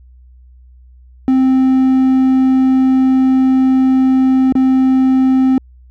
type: tone with dropouts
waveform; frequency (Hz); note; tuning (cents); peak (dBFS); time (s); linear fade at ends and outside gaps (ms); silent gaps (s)
triangle; 261.6; C4; 0; -6; 1.28-5.58; 1; 4.524-4.553
effects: added 62 Hz sine -39 dBFS peak until 5.9 s